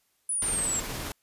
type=exponential sweep; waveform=sine; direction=down; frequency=10000 to 7459 Hz; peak=-26 dBFS; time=0.29-0.8 s; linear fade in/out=5 ms
type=noise with tremolo; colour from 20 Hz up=pink; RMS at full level=-34 dBFS; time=0.42-1.12 s; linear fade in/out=2 ms; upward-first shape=sine; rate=19 Hz; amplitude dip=25%
effects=white hiss -71 dBFS RMS until 1.22 s + resampled to 32000 Hz